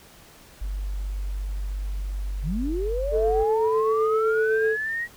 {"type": "tone", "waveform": "sine", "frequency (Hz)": 48.49, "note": "G1", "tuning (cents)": -18, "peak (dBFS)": -26, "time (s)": [0.61, 3.44], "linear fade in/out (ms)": 10}
{"type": "linear sweep", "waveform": "sine", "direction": "up", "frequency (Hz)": [121.7, 1916], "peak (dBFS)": -25, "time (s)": [2.42, 5.08], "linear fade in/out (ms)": 50}
{"type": "tone with tremolo", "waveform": "sine", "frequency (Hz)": 440, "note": "A4", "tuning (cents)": 0, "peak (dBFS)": -18, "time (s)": [3.11, 4.77], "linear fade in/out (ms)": 50, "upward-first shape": "sine", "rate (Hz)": 7.9, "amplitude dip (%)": 25}
{"effects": ["tanh soft clip ceiling -11 dBFS", "pink hiss -50 dBFS RMS until 5.16 s"]}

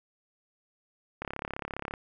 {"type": "click train", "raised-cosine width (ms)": 0.5, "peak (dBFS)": -19, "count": 26, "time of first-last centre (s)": [1.22, 1.938], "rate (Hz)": 34.8, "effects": []}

